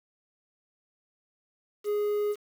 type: tone with quantisation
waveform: triangle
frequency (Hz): 415.6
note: G#4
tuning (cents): +1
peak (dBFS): -23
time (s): 1.84-2.36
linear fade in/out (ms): 50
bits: 8
effects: none